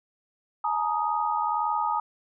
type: chord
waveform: sine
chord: Ab suspended second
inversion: none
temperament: equal with one note detuned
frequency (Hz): 850.5 / 932.3 / 1244.5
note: Ab5 / Bb5 / Eb6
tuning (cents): +41 / 0 / 0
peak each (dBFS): -28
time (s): 0.64-2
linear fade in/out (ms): 5
effects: none